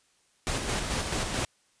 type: noise with tremolo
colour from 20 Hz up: pink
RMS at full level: -29 dBFS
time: 0.47-1.45 s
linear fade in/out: 0 ms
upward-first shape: square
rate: 4.6 Hz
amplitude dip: 35%
effects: white hiss -67 dBFS RMS until 1.8 s + resampled to 22050 Hz